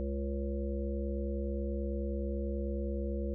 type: harmonic tone with a mistuned harmonic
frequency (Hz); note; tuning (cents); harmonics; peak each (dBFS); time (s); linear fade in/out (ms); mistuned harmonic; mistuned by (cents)
69.3; C#2; 0; 1 / 3 / 5 / 7 / 8; -34 / -39 / -41 / -42 / -43; 0-3.34; 0; 1; -68
effects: none